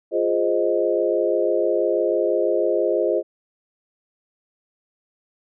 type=chord; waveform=sine; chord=F minor seventh; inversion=none; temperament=equal; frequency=349.2 / 415.3 / 523.3 / 622.3 Hz; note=F4 / Ab4 / C5 / Eb5; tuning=0 / 0 / 0 / 0 cents; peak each=-23 dBFS; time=0.11-3.23 s; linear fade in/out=50 ms; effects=none